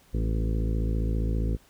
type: harmonic tone with a mistuned harmonic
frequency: 55 Hz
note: A1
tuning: in tune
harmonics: 1 / 2 / 3 / 4 / 5 / 6 / 7 / 8 / 9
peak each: -25 / -31 / -35 / -37 / -39 / -41 / -42 / -43 / -44 dBFS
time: 0.13-1.57 s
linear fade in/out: 20 ms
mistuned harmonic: 4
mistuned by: +38 cents
effects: pink hiss -59 dBFS RMS until 1.69 s